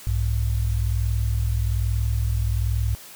sine tone pair together, 62.62 / 103.8 Hz, B1 / G#2, +25 / 0 cents, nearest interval major sixth, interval 875 cents, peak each -22 / -23 dBFS, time 0.07-2.95 s, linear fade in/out 0 ms, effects white hiss -43 dBFS RMS until 3.15 s

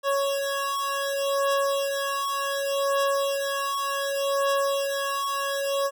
25% pulse beating tone pair, 554.4 / 555.07 Hz, C#5 / C#5, 0 / +2 cents, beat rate 0.67 Hz, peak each -23 dBFS, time 0.03-5.91 s, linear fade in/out 50 ms, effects none

